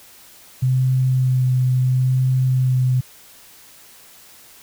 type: tone with vibrato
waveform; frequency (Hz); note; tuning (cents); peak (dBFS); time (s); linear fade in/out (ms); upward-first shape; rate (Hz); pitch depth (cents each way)
sine; 128.5; C3; -31; -14; 0.62-3.01; 10; sine; 0.74; 14
effects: white hiss -46 dBFS RMS until 4.62 s